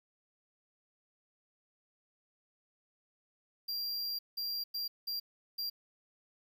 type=tone bursts at uneven times; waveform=square; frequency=4754 Hz; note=D8; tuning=20 cents sharp; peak=-35 dBFS; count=5; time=3.68-4.19 / 4.37-4.64 / 4.74-4.88 / 5.07-5.2 / 5.58-5.7 s; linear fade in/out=10 ms; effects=11-bit